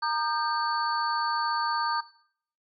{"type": "tone cluster", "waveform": "sine", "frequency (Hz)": [928, 1211, 1571, 4483], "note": ["A#5", "D#6", "G6", "C#8"], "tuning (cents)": [-8, -47, 3, 19], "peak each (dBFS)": [-29, -30, -33, -34], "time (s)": [0.02, 2.01], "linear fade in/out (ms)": 10, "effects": ["noise-tail reverb RT60 0.6 s tail -18 dB re dry"]}